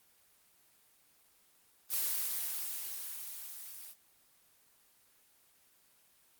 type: noise with level ramp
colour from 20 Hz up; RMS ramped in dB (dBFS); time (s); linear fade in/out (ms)
blue; -32 to -49; 1.89-3.95; 50
effects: white hiss -67 dBFS RMS until 6.39 s + Opus 24 kbps